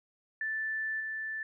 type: tone with level steps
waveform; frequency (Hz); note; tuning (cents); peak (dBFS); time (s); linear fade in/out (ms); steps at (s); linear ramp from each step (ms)
sine; 1760; A6; 0; -31 / -34; 0.41-1.43; 2; 1; 5
effects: none